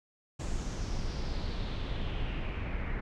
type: noise with low-pass filter sweep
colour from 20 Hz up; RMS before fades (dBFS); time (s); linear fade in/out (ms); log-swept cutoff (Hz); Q
brown; -34; 0.39-3.01; 10; 7500 to 2000; 3.5
effects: none

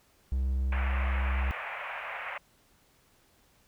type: tone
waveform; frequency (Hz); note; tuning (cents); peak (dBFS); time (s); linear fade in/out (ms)
triangle; 65.41; C2; 0; -24; 0.32-1.51; 0
type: band-pass noise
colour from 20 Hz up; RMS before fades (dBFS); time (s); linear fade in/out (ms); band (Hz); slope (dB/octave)
white; -38; 0.72-2.38; 5; 540 to 2500; 48
effects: pink hiss -65 dBFS RMS until 3.67 s

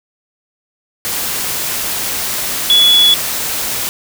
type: tone in noise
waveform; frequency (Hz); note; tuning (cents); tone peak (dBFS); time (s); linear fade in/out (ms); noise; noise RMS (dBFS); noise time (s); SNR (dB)
sine; 3402; G#7; +41; -6; 2.7-3.14; 0; white; -19; 1.05-3.89; +10
effects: none

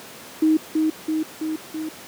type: tone with echo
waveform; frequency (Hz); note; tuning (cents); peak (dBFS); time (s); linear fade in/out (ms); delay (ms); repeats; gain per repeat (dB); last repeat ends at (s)
sine; 313.9; D#4; +15; -13; 0.42-0.57; 5; 330; 4; -3; 1.89
effects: pink hiss -40 dBFS RMS until 2.07 s + high-pass 200 Hz 12 dB/octave

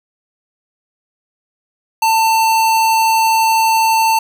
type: tone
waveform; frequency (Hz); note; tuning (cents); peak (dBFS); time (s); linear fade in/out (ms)
square; 894; A5; +27; -11; 2.02-4.19; 5
effects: none

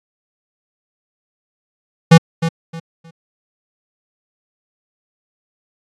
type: tone with echo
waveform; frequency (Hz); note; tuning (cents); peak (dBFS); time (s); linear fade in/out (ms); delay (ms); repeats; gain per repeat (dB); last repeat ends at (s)
square; 164.81; E3; 0; -3; 2.11-2.18; 10; 310; 3; -12; 3.11
effects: low-pass 7000 Hz 12 dB/octave + AAC 48 kbps

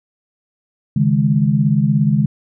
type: chord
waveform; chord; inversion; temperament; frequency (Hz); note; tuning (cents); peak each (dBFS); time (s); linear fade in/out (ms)
sine; C# suspended second; none; equal; 138.59 / 155.56 / 207.7; C#3 / D#3 / G#3; 0 / 0 / 0; -16; 0.96-2.26; 5
effects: none

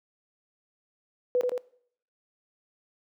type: tone with echo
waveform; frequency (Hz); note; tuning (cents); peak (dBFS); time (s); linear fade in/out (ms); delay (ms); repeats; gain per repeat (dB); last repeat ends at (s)
sine; 496.3; B4; +8; -20; 1.35-1.41; 0; 84; 2; -3; 1.578
effects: noise-tail reverb RT60 0.6 s tail -21 dB re dry + high-pass 300 Hz 12 dB/octave

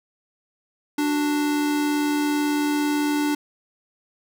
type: tone pair together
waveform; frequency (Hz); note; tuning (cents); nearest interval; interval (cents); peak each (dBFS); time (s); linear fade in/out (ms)
square; 294.3 / 372.3; D4 / F#4; +4 / +11; major third; 407; -21 / -33; 0.98-3.35; 5
effects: none

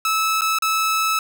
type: tone with dropouts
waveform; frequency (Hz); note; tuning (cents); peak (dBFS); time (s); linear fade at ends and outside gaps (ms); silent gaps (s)
sawtooth; 1304; E6; -19; -14; 0.05-1.19; 2; 0.41-0.418 / 0.587-0.622
effects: none

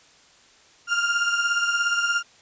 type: beating tone pair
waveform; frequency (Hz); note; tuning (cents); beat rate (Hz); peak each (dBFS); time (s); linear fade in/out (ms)
35% pulse; 1396.9 / 1413.9; F6 / F6; 0 / +21; 17; -20 / -25; 0.87-2.23; 50
effects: white hiss -54 dBFS RMS until 2.41 s + resampled to 16000 Hz

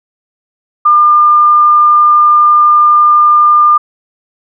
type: tone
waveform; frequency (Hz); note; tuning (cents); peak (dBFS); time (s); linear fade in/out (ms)
sine; 1202; D6; +40; -3; 0.85-3.78; 10
effects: none

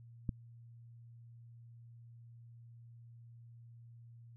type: click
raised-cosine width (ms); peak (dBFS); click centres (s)
5; -23; 0.292
effects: added 117 Hz sine -53 dBFS peak until 4.36 s

